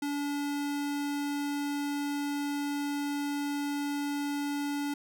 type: tone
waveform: square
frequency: 287.4 Hz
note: D4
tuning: 37 cents flat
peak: -31 dBFS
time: 0.02-4.94 s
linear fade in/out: 5 ms
effects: none